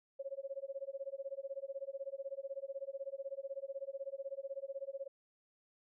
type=tone with tremolo; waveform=sine; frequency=547 Hz; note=C#5; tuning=23 cents flat; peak=-37 dBFS; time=0.19-5.08 s; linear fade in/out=10 ms; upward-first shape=sine; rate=16 Hz; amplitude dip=100%; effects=none